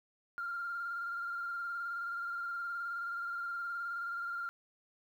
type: tone with vibrato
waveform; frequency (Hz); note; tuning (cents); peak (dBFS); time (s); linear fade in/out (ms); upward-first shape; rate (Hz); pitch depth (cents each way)
sine; 1392; F6; -6; -35; 0.38-4.49; 0; square; 19; 22
effects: tanh soft clip ceiling -31 dBFS + 11-bit